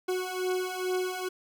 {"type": "beating tone pair", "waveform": "40% pulse", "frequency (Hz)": [366.8, 369.1], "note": ["F#4", "F#4"], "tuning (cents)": [-15, -4], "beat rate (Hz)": 2.3, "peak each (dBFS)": [-32, -30], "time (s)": [0.08, 1.29], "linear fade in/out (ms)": 10, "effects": []}